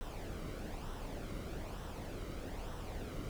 brown noise with flanger, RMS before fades -43 dBFS, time 0.01-3.29 s, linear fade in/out 0 ms, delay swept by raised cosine 0.43 to 1.19 ms, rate 1.1 Hz, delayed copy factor -0.5, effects none

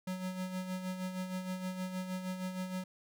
square tone with tremolo, 185 Hz, F#3, in tune, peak -35 dBFS, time 0.07-2.84 s, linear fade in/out 5 ms, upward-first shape sine, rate 6.4 Hz, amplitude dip 55%, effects none

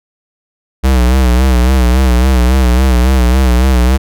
square tone with vibrato, 63.2 Hz, B1, 41 cents sharp, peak -7 dBFS, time 0.83-3.98 s, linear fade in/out 20 ms, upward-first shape sine, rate 3.6 Hz, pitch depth 84 cents each way, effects none

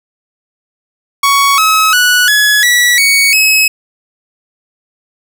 sawtooth tone with pitch steps, 1117 / 1283.1 / 1473.9 / 1693.1 / 1944.8 / 2234 / 2566 Hz, C#6 / E6 / F#6 / G#6 / B6 / C#7 / E7, +13 / -47 / -7 / +33 / -27 / +13 / -47 cents, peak -3 dBFS, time 1.23-3.68 s, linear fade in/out 5 ms, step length 350 ms, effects none

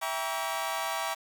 sawtooth chord, E diminished seventh, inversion none, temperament just, 659.3 / 791.1 / 949.3 / 1139.2 Hz, E5 / G5 / Bb5 / Db6, 0 / +16 / +31 / +47 cents, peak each -32 dBFS, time 0.01-1.15 s, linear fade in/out 20 ms, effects 8-bit

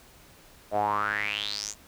sawtooth tone with band-pass filter sweep, 103.83 Hz, G#2, in tune, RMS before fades -29 dBFS, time 0.71-1.75 s, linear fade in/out 50 ms, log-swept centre 610 to 7300 Hz, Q 7.7, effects pink hiss -54 dBFS RMS until 1.87 s

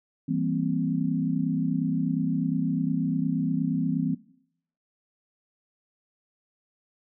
sine chord, C dominant seventh, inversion first, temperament equal, 164.81 / 196 / 233.1 / 261.6 Hz, E3 / G3 / Bb3 / C4, 0 / 0 / 0 / 0 cents, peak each -28 / -32 / -31 / -27 dBFS, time 0.28-4.15 s, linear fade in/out 10 ms, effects noise-tail reverb RT60 0.7 s tail -20 dB re dry

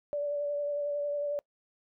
sine tone with vibrato, 580 Hz, D5, 22 cents flat, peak -29 dBFS, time 0.13-1.39 s, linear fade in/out 0 ms, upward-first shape sine, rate 11 Hz, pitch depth 18 cents each way, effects noise-tail reverb RT60 0.1 s tail -25 dB re dry

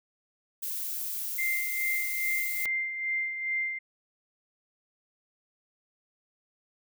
violet noise, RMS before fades -34 dBFS, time 0.62-2.66 s, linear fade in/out 10 ms
sine tone with tremolo, 2093 Hz, C7, in tune, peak -26 dBFS, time 1.38-3.79 s, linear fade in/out 10 ms, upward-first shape sine, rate 2.4 Hz, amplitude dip 55%
click, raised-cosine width 0.2 ms, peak -20 dBFS, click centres 2.656 s
effects none

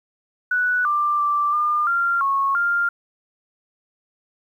sine tone with pitch steps, 1479 / 1184 / 1173 / 1204 / 1386 / 1099 / 1398 Hz, F#6 / D6 / D6 / D6 / F6 / C#6 / F6, -1 / +14 / -2 / +43 / -14 / -15 / +1 cents, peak -17 dBFS, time 0.51-2.89 s, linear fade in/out 5 ms, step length 340 ms, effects 9-bit

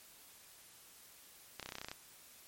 clicks, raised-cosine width 0.2 ms, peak -25 dBFS, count 11, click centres 1.597 / 1.628 / 1.66 / 1.69 / 1.722 / 1.754 / 1.784 / 1.815 / 1.846 / 1.885 / 1.915 s, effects white hiss -59 dBFS RMS until 2.47 s + MP3 64 kbps

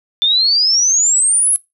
sine exponential sweep, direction up, 3520 to 10880 Hz, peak -10 dBFS, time 0.22-1.56 s, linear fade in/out 0 ms, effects noise-tail reverb RT60 0.2 s tail -21 dB re dry

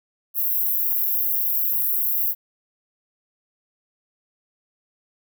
pink high-pass noise, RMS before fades -22 dBFS, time 0.34-2.35 s, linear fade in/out 50 ms, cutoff 12000 Hz, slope 96 dB/octave, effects none

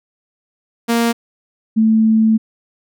sawtooth / sine tone pair in turn, 233.1 / 220.7 Hz, A#3 / A3, 0 / +5 cents, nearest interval minor second, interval 95 cents, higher first, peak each -9 dBFS, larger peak neither, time 0.88-1.13 / 1.76-2.38 s, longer second, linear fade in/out 20 ms, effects none

